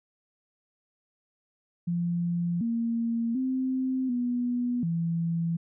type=tone with pitch steps; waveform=sine; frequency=172.5 / 231.3 / 260 / 244.2 / 167.2 Hz; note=F3 / A#3 / C4 / B3 / E3; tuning=-21 / -13 / -11 / -19 / +25 cents; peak=-25 dBFS; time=1.87-5.57 s; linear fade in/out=10 ms; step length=740 ms; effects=none